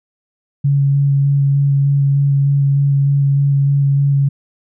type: tone with vibrato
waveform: sine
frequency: 140 Hz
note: C#3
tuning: 18 cents sharp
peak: -10 dBFS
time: 0.64-4.29 s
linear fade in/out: 10 ms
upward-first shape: square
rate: 3.3 Hz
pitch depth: 9 cents each way
effects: none